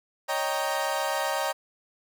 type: chord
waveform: 30% pulse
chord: Eb dominant seventh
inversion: third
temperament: equal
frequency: 554.4 / 622.3 / 784 / 932.3 Hz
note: Db5 / Eb5 / G5 / Bb5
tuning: 0 / 0 / 0 / 0 cents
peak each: -29 dBFS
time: 0.28-1.53 s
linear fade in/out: 20 ms
effects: none